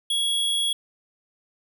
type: tone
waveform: square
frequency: 3334 Hz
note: G#7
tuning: 6 cents sharp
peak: -22 dBFS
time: 0.1-0.73 s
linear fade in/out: 5 ms
effects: none